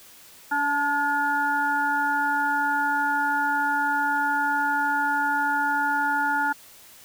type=harmonic tone with a mistuned harmonic; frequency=286.2 Hz; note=D4; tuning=45 cents flat; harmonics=1 / 3 / 5 / 6; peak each=-33 / -24 / -24 / -34 dBFS; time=0.51-6.53 s; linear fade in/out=10 ms; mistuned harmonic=3; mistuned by=+26 cents; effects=white hiss -49 dBFS RMS until 7.04 s